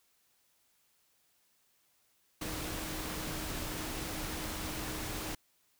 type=tone in noise; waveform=sine; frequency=311.6 Hz; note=D#4; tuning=3 cents sharp; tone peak=-45 dBFS; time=2.41-5.35 s; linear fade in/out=5 ms; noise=pink; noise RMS=-39 dBFS; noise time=2.41-5.35 s; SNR=-9 dB; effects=white hiss -72 dBFS RMS until 5.79 s